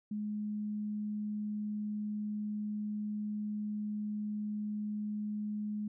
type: tone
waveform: sine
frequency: 210.1 Hz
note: G#3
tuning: 20 cents sharp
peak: -34 dBFS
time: 0.11-5.88 s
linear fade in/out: 5 ms
effects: none